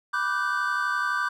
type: chord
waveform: triangle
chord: G major seventh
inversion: first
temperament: equal with one note detuned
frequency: 987.8 / 1174.7 / 1480 / 1551.8 Hz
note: B5 / D6 / F#6 / G6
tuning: 0 / 0 / 0 / -18 cents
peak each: -32 / -26 / -29 / -26 dBFS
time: 0.13-1.29 s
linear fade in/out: 10 ms
effects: none